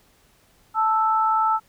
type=tone pair together; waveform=sine; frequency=878.7 / 1318.5 Hz; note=A5 / E6; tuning=-3 / 0 cents; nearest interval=perfect fifth; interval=703 cents; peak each=-20 dBFS; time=0.74-1.6 s; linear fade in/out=50 ms; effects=pink hiss -59 dBFS RMS until 1.68 s